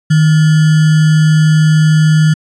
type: tone with sample-and-hold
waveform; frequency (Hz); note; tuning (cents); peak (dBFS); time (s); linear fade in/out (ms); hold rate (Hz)
sine; 155.56; D#3; 0; -5; 0.1-2.34; 10; 1575
effects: resampled to 22050 Hz